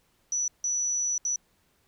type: tone bursts at uneven times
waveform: sine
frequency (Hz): 5920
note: F#8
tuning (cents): 0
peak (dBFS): -25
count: 3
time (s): 0.32-0.48 / 0.64-1.18 / 1.25-1.36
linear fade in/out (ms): 2
effects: pink hiss -68 dBFS RMS until 1.87 s